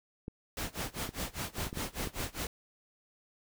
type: clicks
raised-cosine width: 3 ms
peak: -26 dBFS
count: 8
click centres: 0.281 / 1.091 / 1.583 / 1.668 / 1.729 / 1.773 / 2.073 / 2.204 s
type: noise with tremolo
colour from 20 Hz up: pink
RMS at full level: -35 dBFS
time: 0.57-2.47 s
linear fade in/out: 2 ms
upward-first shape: sine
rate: 5 Hz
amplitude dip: 95%
effects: none